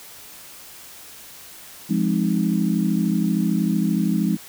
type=chord; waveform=sine; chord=F minor seventh; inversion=none; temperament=equal with one note detuned; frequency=174.61 / 207.7 / 263.1 / 311.1 Hz; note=F3 / Ab3 / C4 / Eb4; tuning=0 / 0 / +10 / 0 cents; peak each=-22 / -21 / -27 / -26 dBFS; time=1.89-4.37 s; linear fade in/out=20 ms; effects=white hiss -42 dBFS RMS until 4.48 s